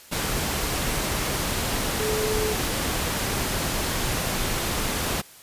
sine tone in noise, 430 Hz, A4, 40 cents flat, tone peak -25 dBFS, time 1.99-2.54 s, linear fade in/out 20 ms, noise pink, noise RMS -26 dBFS, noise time 0.11-5.22 s, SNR -2 dB, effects white hiss -48 dBFS RMS until 5.42 s + resampled to 32000 Hz

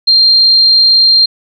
sine tone, 4186 Hz, C8, in tune, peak -4 dBFS, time 0.07-1.26 s, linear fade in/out 10 ms, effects none

